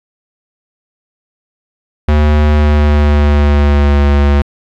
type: tone with pitch glide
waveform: square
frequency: 75 to 71.41 Hz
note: D2 to D2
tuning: +37 to -48 cents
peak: -7 dBFS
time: 2.08-4.42 s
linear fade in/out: 5 ms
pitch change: -85 cents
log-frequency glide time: 2.47-4.01 s
effects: low-pass 3000 Hz 12 dB/octave + 8-bit